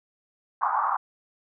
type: band-pass noise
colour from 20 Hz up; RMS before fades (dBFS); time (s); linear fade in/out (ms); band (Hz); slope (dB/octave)
white; -25; 0.61-0.97; 10; 820 to 1200; 48
effects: none